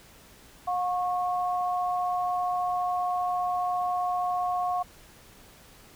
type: tone pair together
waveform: sine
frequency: 719 / 1095.9 Hz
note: F#5 / C#6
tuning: -50 / -20 cents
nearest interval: perfect fifth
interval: 730 cents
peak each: -26 / -31 dBFS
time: 0.67-4.83 s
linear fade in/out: 10 ms
effects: pink hiss -53 dBFS RMS until 5.95 s